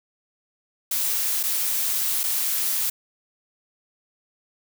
blue noise with dropouts, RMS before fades -24 dBFS, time 0.91-2.9 s, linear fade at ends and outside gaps 5 ms, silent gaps 1.431-1.435 / 2.234-2.237 s, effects none

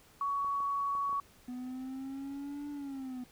sine tone, 1122 Hz, C#6, 21 cents sharp, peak -30 dBFS, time 0.21-1.2 s, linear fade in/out 2 ms
clicks, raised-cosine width 1 ms, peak -37 dBFS, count 5, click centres 0.446 / 0.604 / 0.952 / 1.094 / 1.129 s
triangle linear two-way sweep, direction up then down, 246.9 to 291.8 to 246.9 Hz, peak -36 dBFS, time 1.48-3.24 s, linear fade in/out 5 ms, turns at 2.7 s
effects pink hiss -61 dBFS RMS until 3.31 s

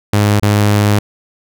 sawtooth tone with dropouts, 103.6 Hz, G#2, 4 cents flat, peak -5 dBFS, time 0.13-0.99 s, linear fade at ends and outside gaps 5 ms, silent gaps 0.398-0.425 s, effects none

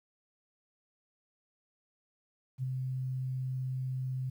sine tone with ADSR envelope, 129.7 Hz, C3, 15 cents flat, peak -29 dBFS, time 2.58-4.3 s, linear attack 52 ms, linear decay 10 ms, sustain -3 dB, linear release 8 ms, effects 11-bit

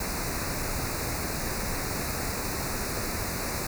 pink band-stop noise, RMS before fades -31 dBFS, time 0-3.67 s, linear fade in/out 5 ms, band 2600 to 3900 Hz, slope 96 dB/octave, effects none

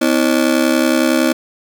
30% pulse ring-modulated tone, 287.5 Hz, D4, 37 cents flat, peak -6 dBFS, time 0.01-1.33 s, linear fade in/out 10 ms, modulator 35.4 Hz, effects none

